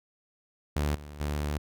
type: tone with level steps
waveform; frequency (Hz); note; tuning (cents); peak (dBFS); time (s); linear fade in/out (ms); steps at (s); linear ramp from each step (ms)
sawtooth; 73.7; D2; +7; -22 / -38 / -25; 0.76-1.58; 5; 0.95 / 1.2; 5
effects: none